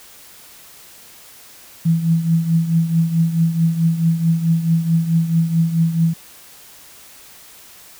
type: tone with tremolo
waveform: sine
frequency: 165 Hz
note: E3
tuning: 2 cents sharp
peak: -10 dBFS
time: 1.85-6.14 s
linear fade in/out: 10 ms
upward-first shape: triangle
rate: 4.6 Hz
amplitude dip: 75%
effects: white hiss -43 dBFS RMS until 7.99 s